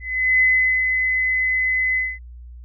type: tone with ADSR envelope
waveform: sine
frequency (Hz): 2027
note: B6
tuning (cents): +45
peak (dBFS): -12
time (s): 0-2.19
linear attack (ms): 400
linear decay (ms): 420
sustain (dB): -5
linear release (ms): 220
effects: added 60 Hz sine -36 dBFS peak until 2.64 s